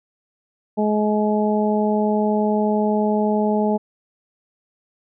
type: harmonic tone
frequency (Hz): 211.6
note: G#3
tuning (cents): +33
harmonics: 1 / 2 / 3 / 4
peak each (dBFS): -19 / -22 / -24 / -25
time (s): 0.77-3.78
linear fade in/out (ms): 20
effects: none

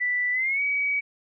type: tone with pitch glide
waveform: sine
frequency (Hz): 1975.5 to 2269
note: B6 to C#7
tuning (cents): 0 to +40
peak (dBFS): -22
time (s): 0-1.01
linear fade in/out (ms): 20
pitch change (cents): +240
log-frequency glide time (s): 0.32-0.62
effects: none

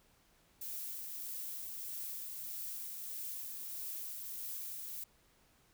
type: noise with tremolo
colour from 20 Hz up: violet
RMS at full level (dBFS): -42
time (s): 0.61-5.04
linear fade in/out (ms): 5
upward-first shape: triangle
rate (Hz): 1.6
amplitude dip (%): 30
effects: pink hiss -69 dBFS RMS until 5.73 s

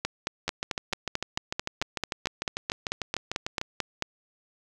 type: two click trains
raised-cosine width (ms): 0.2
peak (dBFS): -12 / -10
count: 22 / 19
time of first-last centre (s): 0.48-3.614 / 0.05-4.024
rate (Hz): 6.7 / 4.53
effects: none

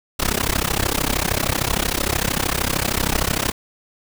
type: noise with amplitude modulation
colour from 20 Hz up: pink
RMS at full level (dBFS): -17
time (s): 0.19-3.52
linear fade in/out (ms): 10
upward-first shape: sine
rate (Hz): 33.1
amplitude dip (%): 95
effects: none

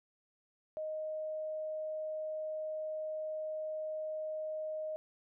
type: tone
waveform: sine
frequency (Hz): 622.3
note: D#5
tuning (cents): 0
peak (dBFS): -36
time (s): 0.77-4.96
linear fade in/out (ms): 0
effects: none

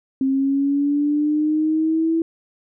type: linear sweep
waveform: sine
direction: up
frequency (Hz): 265.4 to 329.6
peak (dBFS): -16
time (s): 0.21-2.22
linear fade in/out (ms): 2
effects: none

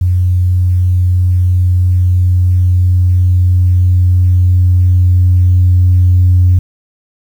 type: tone with level ramp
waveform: sine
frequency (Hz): 90.3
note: F#2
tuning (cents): -42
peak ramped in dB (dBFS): -7 to -3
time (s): 0.01-6.59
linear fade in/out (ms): 5
effects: tanh soft clip ceiling -1 dBFS + 7-bit

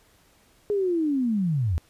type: linear sweep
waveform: sine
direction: down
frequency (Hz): 420.3 to 72.9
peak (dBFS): -21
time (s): 0.7-1.78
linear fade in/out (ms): 0
effects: pink hiss -60 dBFS RMS until 1.89 s + resampled to 32000 Hz

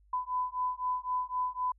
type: beating tone pair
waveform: sine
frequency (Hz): 1001 / 1004.9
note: B5 / B5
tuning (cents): +23 / +30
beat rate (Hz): 3.9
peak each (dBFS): -33 / -33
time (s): 0.13-1.72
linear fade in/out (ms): 5
effects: added 50 Hz sine -60 dBFS peak until 1.78 s

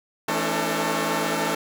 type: tone cluster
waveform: 10% pulse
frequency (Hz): 166.9 / 218.7 / 273.7 / 299.1 / 446.9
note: E3 / A3 / C#4 / D4 / A4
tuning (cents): +22 / -10 / -22 / +32 / +27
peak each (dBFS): -21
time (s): 0.28-1.55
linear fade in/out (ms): 5
effects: none

